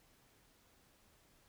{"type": "silence", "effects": ["pink hiss -69 dBFS RMS until 1.48 s"]}